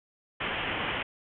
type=low-pass noise; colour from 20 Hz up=white; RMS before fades=-32 dBFS; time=0.4-1.03 s; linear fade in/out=10 ms; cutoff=3200 Hz; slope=96 dB/octave; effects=none